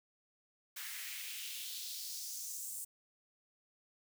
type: noise with high-pass filter sweep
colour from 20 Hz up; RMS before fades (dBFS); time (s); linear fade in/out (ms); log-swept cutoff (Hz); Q
white; -44; 0.76-2.85; 10; 1600 to 8700; 2.3
effects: none